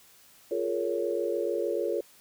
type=chord; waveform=sine; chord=Bb minor seventh; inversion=second; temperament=just; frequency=349.6 / 419.5 / 466.2 / 559.4 Hz; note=F4 / Ab4 / Bb4 / Db5; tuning=+2 / +17 / 0 / +16 cents; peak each=-32 dBFS; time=0.51-2.01 s; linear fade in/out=5 ms; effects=white hiss -57 dBFS RMS until 2.2 s